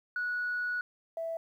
sine tone pair in turn, 1466 / 658.9 Hz, F#6 / E5, -16 / -1 cents, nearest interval octave + major second, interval 1385 cents, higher first, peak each -29 / -32 dBFS, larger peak first, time 0.16-0.81 / 1.17-1.37 s, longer first, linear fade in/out 2 ms, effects tanh soft clip ceiling -26 dBFS + 11-bit

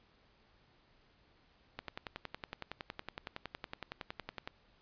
click train, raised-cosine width 0.3 ms, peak -24 dBFS, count 30, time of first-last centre 1.79-4.475 s, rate 10.8 Hz, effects pink hiss -68 dBFS RMS until 4.81 s + resampled to 11025 Hz

